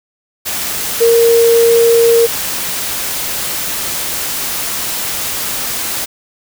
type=tone in noise; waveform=sine; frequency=463.8 Hz; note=A#4; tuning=9 cents flat; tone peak=-6 dBFS; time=1-2.27 s; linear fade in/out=20 ms; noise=white; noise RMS=-19 dBFS; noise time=0.45-6.06 s; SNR=+10 dB; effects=none